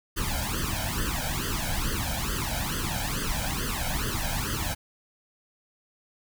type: noise with flanger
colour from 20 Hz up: pink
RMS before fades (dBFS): -29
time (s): 0.16-4.75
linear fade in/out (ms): 20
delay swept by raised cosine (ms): 0.63 to 1.31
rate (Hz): 2.3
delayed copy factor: +1
effects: none